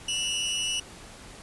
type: tone pair together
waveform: sawtooth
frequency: 2701 / 2922 Hz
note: E7 / F#7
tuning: +42 / -22 cents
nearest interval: minor second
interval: 136 cents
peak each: -31 / -24 dBFS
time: 0.08-0.8 s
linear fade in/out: 5 ms
effects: pink hiss -46 dBFS RMS until 1.42 s + resampled to 24000 Hz